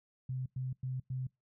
sine tone bursts, 129.2 Hz, C3, 21 cents flat, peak -34 dBFS, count 4, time 0.29-1.27 s, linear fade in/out 5 ms, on 170 ms, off 100 ms, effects noise-tail reverb RT60 0.2 s tail -25 dB re dry

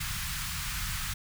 pink band-stop noise, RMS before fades -34 dBFS, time 0-1.14 s, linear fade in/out 10 ms, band 150 to 1200 Hz, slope 24 dB/octave, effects none

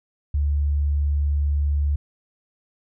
sine tone, 72.4 Hz, D2, 24 cents flat, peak -18 dBFS, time 0.34-1.96 s, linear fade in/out 5 ms, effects none

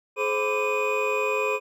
triangle tone cluster, 425.4 / 526 / 1005 / 1166 / 2478 Hz, G#4 / C5 / B5 / D6 / D#7, +42 / +9 / +30 / -13 / -8 cents, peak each -25 / -27 / -29 / -32 / -26 dBFS, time 0.16-1.6 s, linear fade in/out 50 ms, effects none

